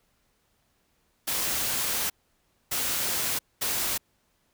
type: noise bursts at uneven times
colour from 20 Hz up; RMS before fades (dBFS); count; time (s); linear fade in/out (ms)
white; -28; 3; 1.27-2.1 / 2.71-3.39 / 3.61-3.98; 10
effects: pink hiss -70 dBFS RMS until 4.53 s